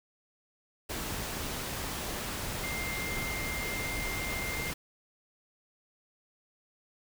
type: tone in noise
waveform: sine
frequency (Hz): 2100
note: C7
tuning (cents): +6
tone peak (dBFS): -36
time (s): 2.63-4.71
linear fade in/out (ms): 10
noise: pink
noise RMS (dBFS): -36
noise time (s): 0.89-4.74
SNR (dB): -3
effects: none